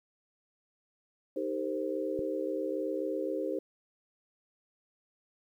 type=chord; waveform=sine; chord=C minor seventh; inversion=first; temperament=equal with one note detuned; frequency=311.1 / 392 / 455.8 / 523.3 Hz; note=Eb4 / G4 / Bb4 / C5; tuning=0 / 0 / -39 / 0 cents; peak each=-36 / -36 / -39 / -35 dBFS; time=1.36-3.59 s; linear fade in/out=5 ms
type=click; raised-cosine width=3 ms; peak=-28 dBFS; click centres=2.192 s
effects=11-bit